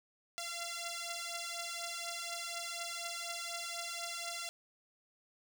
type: beating tone pair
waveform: 5% pulse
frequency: 683 / 687.1 Hz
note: F5 / F5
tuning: -39 / -28 cents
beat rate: 4.1 Hz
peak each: -31 / -31 dBFS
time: 0.38-4.49 s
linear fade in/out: 0 ms
effects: none